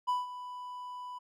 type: tone with ADSR envelope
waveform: triangle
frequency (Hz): 992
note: B5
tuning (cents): +7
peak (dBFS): -24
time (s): 0.07-1.19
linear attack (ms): 21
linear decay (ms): 170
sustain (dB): -14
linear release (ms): 15
effects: none